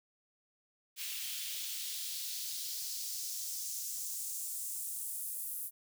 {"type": "noise with high-pass filter sweep", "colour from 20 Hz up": "white", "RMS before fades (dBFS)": -40, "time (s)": [0.96, 5.71], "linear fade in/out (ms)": 50, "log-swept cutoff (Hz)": [2700, 11000], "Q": 1.7, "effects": []}